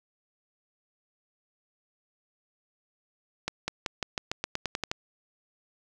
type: accelerating click train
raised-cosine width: 0.2 ms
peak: -12 dBFS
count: 12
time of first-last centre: 3.48-4.915 s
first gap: 200 ms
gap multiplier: 0.91
effects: none